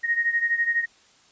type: beating tone pair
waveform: sine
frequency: 1864.7 / 1876.7 Hz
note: A#6 / A#6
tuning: 0 / +11 cents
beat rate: 12 Hz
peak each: -22 / -26 dBFS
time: 0.03-0.86 s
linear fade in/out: 20 ms
effects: white hiss -57 dBFS RMS until 1.31 s + resampled to 16000 Hz